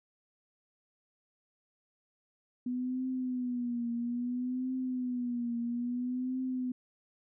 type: tone with vibrato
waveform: sine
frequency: 246.7 Hz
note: B3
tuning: 2 cents flat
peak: -31 dBFS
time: 2.66-6.72 s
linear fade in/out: 5 ms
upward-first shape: triangle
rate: 0.6 Hz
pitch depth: 88 cents each way
effects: none